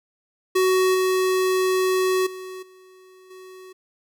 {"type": "tone with level steps", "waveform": "square", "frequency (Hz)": 373.2, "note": "F#4", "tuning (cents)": 15, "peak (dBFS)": [-17, -19, -34, -48, -41], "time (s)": [0.55, 3.73], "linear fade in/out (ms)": 10, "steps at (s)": [0.94, 2.26, 2.62, 3.3], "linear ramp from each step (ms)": 10, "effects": []}